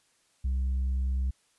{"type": "tone with tanh clipping", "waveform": "sine", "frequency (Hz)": 65, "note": "C2", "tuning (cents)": -11, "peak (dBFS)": -26, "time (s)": [0.44, 1.31], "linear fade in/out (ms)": 10, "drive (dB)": 2, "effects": ["white hiss -68 dBFS RMS until 1.58 s", "resampled to 24000 Hz"]}